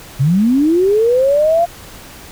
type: linear sweep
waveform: sine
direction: up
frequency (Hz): 123.9 to 698.5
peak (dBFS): -9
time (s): 0.19-1.66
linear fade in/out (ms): 20
effects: pink hiss -36 dBFS RMS until 2.31 s